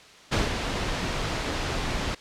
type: noise with ADSR envelope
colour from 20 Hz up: pink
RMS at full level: -22 dBFS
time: 0.31-2.15 s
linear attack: 20 ms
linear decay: 160 ms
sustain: -6 dB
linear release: 8 ms
effects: white hiss -49 dBFS RMS until 2.2 s + low-pass 5000 Hz 12 dB/octave